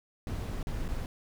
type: noise with dropouts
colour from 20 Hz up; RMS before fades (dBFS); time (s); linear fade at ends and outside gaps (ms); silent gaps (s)
brown; -34; 0.27-1.06; 1; 0.629-0.67 / 0.881-0.887
effects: none